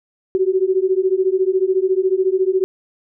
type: beating tone pair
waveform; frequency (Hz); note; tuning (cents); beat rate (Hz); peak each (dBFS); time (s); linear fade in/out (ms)
sine; 370 / 384; F#4 / G4; 0 / -36; 14; -17 / -17; 0.35-2.64; 0
effects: none